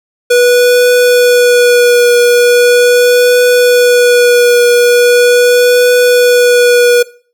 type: tone with vibrato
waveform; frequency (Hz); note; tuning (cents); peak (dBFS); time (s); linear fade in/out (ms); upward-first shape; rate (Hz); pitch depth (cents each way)
square; 487.5; B4; -23; -5; 0.3-7.03; 10; triangle; 0.4; 19
effects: noise-tail reverb RT60 0.4 s tail -19 dB re dry